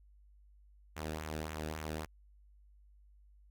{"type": "tone with flanger", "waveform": "sawtooth", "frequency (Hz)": 77.78, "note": "D#2", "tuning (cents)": 0, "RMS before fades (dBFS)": -41, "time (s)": [0.96, 2.06], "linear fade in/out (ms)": 10, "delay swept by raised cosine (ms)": [0.2, 0.99], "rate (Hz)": 3.6, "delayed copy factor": -0.6, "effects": ["added 50 Hz sine -59 dBFS peak until 3.5 s"]}